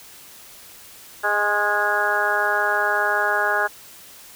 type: harmonic tone with a mistuned harmonic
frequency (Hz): 206.7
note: G#3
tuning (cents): -8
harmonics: 2 / 3 / 4 / 5 / 6 / 7 / 8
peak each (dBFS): -29 / -27 / -25 / -29 / -29 / -23 / -23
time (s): 1.23-3.68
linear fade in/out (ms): 20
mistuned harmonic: 5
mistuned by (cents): +31
effects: white hiss -44 dBFS RMS until 4.35 s